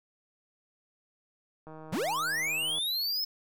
click train, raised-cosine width 1 ms, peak -33 dBFS, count 176, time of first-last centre 1.67-2.785 s, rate 157 Hz
square linear sweep, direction up, 116.54 to 5270 Hz, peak -29 dBFS, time 1.92-3.25 s, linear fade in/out 10 ms
effects none

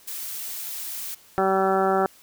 blue noise, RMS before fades -33 dBFS, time 0.07-1.15 s, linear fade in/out 10 ms
harmonic tone, 191.6 Hz, G3, 39 cents flat, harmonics 1 / 2 / 3 / 4 / 5 / 6 / 7 / 8 / 9, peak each -29 / -23 / -27 / -23 / -35 / -33 / -27 / -38 / -38 dBFS, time 1.38-2.06 s, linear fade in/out 0 ms
effects white hiss -53 dBFS RMS until 2.22 s

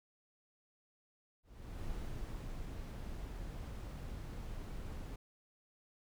brown noise with ADSR envelope, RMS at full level -42 dBFS, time 1.43-5.16 s, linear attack 440 ms, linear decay 710 ms, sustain -2 dB, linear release 5 ms, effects none

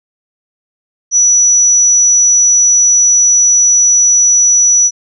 sine tone, 5900 Hz, F#8, 6 cents flat, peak -5 dBFS, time 1.11-4.91 s, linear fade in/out 50 ms, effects none

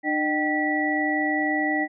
sine tone cluster, 301.6 / 611 / 773 / 1951 Hz, D4 / D#5 / G5 / B6, +46 / -32 / -24 / -22 cents, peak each -25 / -32 / -28 / -25 dBFS, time 0.03-1.88 s, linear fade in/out 50 ms, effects none

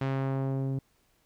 sawtooth tone with low-pass filter sweep, 134.7 Hz, C#3, 49 cents flat, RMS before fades -30 dBFS, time 0.01-0.79 s, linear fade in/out 5 ms, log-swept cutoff 2900 to 300 Hz, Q 0.72, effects pink hiss -69 dBFS RMS until 1.25 s

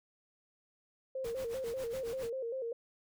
sine tone with vibrato, 493.9 Hz, B4, in tune, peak -35 dBFS, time 1.15-2.73 s, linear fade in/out 5 ms, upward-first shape square, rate 5.1 Hz, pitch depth 110 cents each way
pink noise with tremolo, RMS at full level -47 dBFS, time 1.24-2.3 s, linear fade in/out 5 ms, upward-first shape sine, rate 7.3 Hz, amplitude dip 85%
effects none

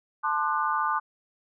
sine chord, D dominant seventh, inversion second, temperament equal with one note detuned, 880 / 1046.5 / 1200.7 / 1480 Hz, A5 / C6 / D6 / F#6, 0 / 0 / +38 / 0 cents, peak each -29 / -30 / -27 / -32 dBFS, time 0.23-1 s, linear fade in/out 20 ms, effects none

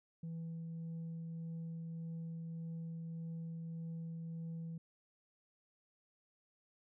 sine tone with tremolo, 164.81 Hz, E3, in tune, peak -38 dBFS, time 0.23-4.78 s, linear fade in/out 5 ms, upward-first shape triangle, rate 1.7 Hz, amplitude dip 25%, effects tanh soft clip ceiling -40 dBFS

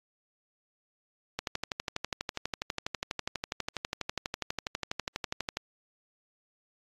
click train, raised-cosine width 0.2 ms, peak -14 dBFS, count 52, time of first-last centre 1.39-5.57 s, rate 12.2 Hz, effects AAC 32 kbps

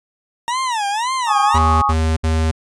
40% pulse tone with vibrato, 919 Hz, A#5, 25 cents flat, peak -17 dBFS, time 0.48-1.58 s, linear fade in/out 0 ms, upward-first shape sine, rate 1.9 Hz, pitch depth 240 cents each way
sine chord, Ab suspended fourth, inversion none, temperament just, 830.6 / 1107.5 / 1245.9 Hz, Ab5 / Db6 / Eb6, 0 / -2 / +2 cents, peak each -18 dBFS, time 1.26-1.94 s, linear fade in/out 50 ms
square tone bursts, 79.9 Hz, D#2, 47 cents sharp, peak -15 dBFS, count 3, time 1.54-2.514 s, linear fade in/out 10 ms, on 280 ms, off 67 ms
effects resampled to 22050 Hz

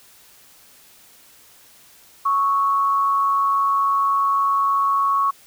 sine tone pair together, 1108.7 / 1305.1 Hz, C#6 / E6, 0 / -18 cents, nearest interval minor third, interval 282 cents, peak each -16 / -28 dBFS, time 2.25-5.31 s, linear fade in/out 10 ms, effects white hiss -50 dBFS RMS until 5.46 s

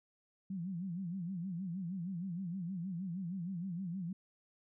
sine tone with vibrato, 180.3 Hz, F#3, 45 cents flat, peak -37 dBFS, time 0.5-4.13 s, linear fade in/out 5 ms, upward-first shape sine, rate 6.4 Hz, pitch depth 150 cents each way, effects none

